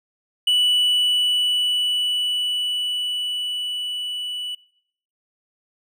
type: tone with level ramp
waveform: triangle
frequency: 2960 Hz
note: F#7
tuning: in tune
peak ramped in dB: -13 to -25 dBFS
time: 0.47-4.55 s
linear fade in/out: 5 ms
effects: noise-tail reverb RT60 0.7 s tail -22 dB re dry